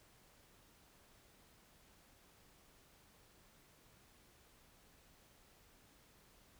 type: silence
effects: pink hiss -67 dBFS RMS until 6.59 s